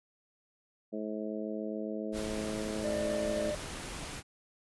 harmonic tone, 107.3 Hz, A2, 43 cents flat, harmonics 2 / 3 / 4 / 5 / 6, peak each -38 / -40 / -41 / -42 / -43 dBFS, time 0.92-3.52 s, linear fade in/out 20 ms
pink noise, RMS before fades -41 dBFS, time 2.12-4.23 s, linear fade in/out 50 ms
triangle tone, 598 Hz, D5, 31 cents sharp, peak -30 dBFS, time 2.84-3.55 s, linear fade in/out 5 ms
effects resampled to 24000 Hz

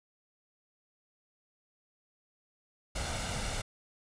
pink noise with comb filter, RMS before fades -35 dBFS, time 2.95-3.62 s, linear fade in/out 10 ms, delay 1.4 ms, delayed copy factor +0.55, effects resampled to 22050 Hz

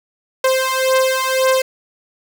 sawtooth beating tone pair, 522 / 523.9 Hz, C5 / C5, -4 / +2 cents, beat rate 1.9 Hz, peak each -13 dBFS, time 0.44-1.62 s, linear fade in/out 5 ms, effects none

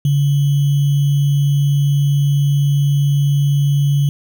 sine tone with sample-and-hold, 142.2 Hz, C#3, 45 cents sharp, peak -11 dBFS, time 0.05-4.09 s, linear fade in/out 2 ms, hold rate 3150 Hz, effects none

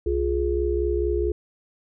sine tone cluster, 65 / 353.3 / 417.8 Hz, C2 / F4 / G#4, -11 / +20 / +10 cents, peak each -25 dBFS, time 0.06-1.32 s, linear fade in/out 5 ms, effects none

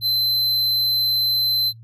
square tone, 4069 Hz, C8, 49 cents flat, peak -18 dBFS, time 0.01-1.73 s, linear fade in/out 50 ms, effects noise-tail reverb RT60 0.1 s tail -22 dB re dry + added 114 Hz sine -40 dBFS peak until 1.83 s

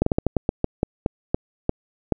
slowing click train, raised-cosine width 2 ms, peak -5 dBFS, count 13, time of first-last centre 0.02-2.123 s, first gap 44 ms, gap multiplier 1.23, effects none

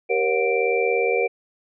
sine tone cluster, 390.2 / 471.5 / 549 / 727 / 2349 Hz, G4 / A#4 / C#5 / F#5 / D7, -8 / +20 / -17 / -31 / 0 cents, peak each -25 / -21 / -27 / -29 / -25 dBFS, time 0.09-1.28 s, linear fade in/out 20 ms, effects none

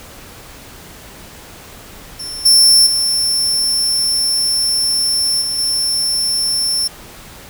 sawtooth tone with level steps, 5380 Hz, E8, 34 cents sharp, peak -22 / -4 / -11 / -15 / -12 dBFS, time 2.19-6.88 s, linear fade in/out 10 ms, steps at 2.45 / 2.86 / 5.41 / 5.58 s, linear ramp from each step 10 ms, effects pink hiss -37 dBFS RMS until 7.49 s

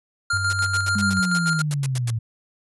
square tone with tremolo, 1400 Hz, F6, 4 cents sharp, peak -20 dBFS, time 0.3-1.62 s, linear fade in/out 5 ms, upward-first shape square, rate 6.9 Hz, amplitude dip 45%
sine tone, 96 Hz, G2, 36 cents flat, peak -25 dBFS, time 0.33-1.2 s, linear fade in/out 5 ms
white noise bursts, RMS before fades -30 dBFS, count 14, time 0.5-2.102 s, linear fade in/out 0 ms, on 29 ms, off 92 ms
sine linear sweep, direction down, 206.2 to 110 Hz, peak -21 dBFS, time 0.95-2.19 s, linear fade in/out 10 ms
effects resampled to 24000 Hz

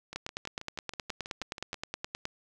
two click trains, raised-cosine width 0.2 ms, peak -24 / -17 dBFS, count 11 / 21, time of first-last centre 0.13-1.743 / 0.16-2.254 s, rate 6.2 / 9.55 Hz, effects none

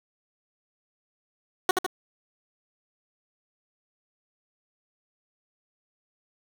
15% pulse tone with echo, 370 Hz, F#4, in tune, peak -11 dBFS, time 1.69-1.71 s, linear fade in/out 2 ms, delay 77 ms, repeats 2, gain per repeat -4 dB, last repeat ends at 1.864 s, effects none

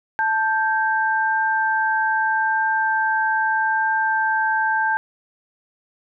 sine tone pair together, 880 / 1574.8 Hz, A5 / G6, 0 / +8 cents, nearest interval minor seventh, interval 1008 cents, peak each -20 dBFS, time 0.19-4.97 s, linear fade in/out 0 ms, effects none

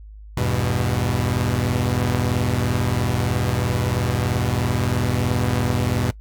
sawtooth chord, E minor, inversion none, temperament equal with one note detuned, 82.41 / 100.41 / 123.47 Hz, E2 / G2 / B2, 0 / +42 / 0 cents, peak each -22 / -20 / -18 dBFS, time 0.37-6.11 s, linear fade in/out 5 ms, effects noise-tail reverb RT60 0.1 s tail -21 dB re dry + added 52 Hz sine -37 dBFS peak until 6.2 s

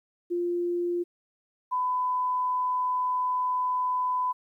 sine tone pair in turn, 349.2 / 1002.9 Hz, F4 / B5, 0 / +26 cents, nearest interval octave + tritone, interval 1826 cents, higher second, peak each -25 / -24 dBFS, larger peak second, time 0.3-1.04 / 1.71-4.33 s, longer second, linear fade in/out 20 ms, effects 11-bit

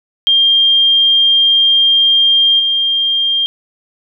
sine tone with level steps, 3201 Hz, G7, 36 cents sharp, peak -7 / -11 dBFS, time 0.27-3.46 s, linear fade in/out 0 ms, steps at 2.59 s, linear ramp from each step 10 ms, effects none

